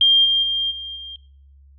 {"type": "tone with level steps", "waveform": "sine", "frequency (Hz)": 3198, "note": "G7", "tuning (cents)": 34, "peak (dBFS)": [-10, -14, -18, -28, -31], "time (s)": [0.01, 1.16], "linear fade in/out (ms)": 2, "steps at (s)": [0.24, 0.42, 0.7, 0.95], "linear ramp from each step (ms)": 20, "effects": ["noise-tail reverb RT60 0.5 s tail -18 dB re dry", "added 69 Hz sine -46 dBFS peak until 1.78 s"]}